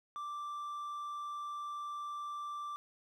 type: tone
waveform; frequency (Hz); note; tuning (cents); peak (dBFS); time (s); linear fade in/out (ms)
triangle; 1174.7; D6; 0; -37; 0.16-2.76; 0
effects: none